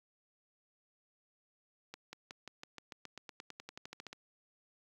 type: accelerating click train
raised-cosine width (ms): 0.2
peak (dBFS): -28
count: 20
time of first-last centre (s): 1.94-4.129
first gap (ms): 190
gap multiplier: 0.94
effects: high-pass 100 Hz 12 dB/octave + 10-bit